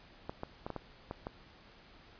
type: clicks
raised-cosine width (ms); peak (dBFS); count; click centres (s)
1; -24; 7; 0.295 / 0.434 / 0.665 / 0.703 / 0.763 / 1.111 / 1.269
effects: pink hiss -58 dBFS RMS until 2.19 s + resampled to 11025 Hz